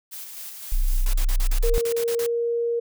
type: noise with tremolo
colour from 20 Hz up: blue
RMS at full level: -36 dBFS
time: 0.11-1.06 s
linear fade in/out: 20 ms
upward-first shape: square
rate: 3.9 Hz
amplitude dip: 30%
type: tone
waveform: sine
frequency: 31.39 Hz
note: B0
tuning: 29 cents sharp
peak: -17 dBFS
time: 0.72-1.78 s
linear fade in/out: 0 ms
type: noise bursts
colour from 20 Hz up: white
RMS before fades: -33 dBFS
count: 11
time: 1.06-2.264 s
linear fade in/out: 2 ms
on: 74 ms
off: 39 ms
type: tone with pitch glide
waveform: sine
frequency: 466.3 to 469.3 Hz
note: A#4 to A#4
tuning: +1 to +12 cents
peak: -21 dBFS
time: 1.63-2.8 s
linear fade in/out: 10 ms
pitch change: +11 cents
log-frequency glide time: 1.97-2.3 s
effects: none